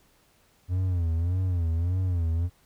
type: tone with vibrato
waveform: triangle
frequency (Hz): 87.31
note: F2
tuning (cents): 0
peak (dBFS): -21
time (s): 0.68-2.5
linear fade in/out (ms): 50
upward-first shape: sine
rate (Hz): 1.7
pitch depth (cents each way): 120
effects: pink hiss -63 dBFS RMS until 2.65 s